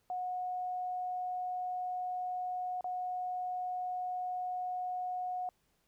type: tone with dropouts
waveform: sine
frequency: 729 Hz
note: F#5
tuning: 26 cents flat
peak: -34 dBFS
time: 0.1-5.49 s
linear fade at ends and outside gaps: 1 ms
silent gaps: 2.809-2.843 s
effects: pink hiss -75 dBFS RMS until 5.87 s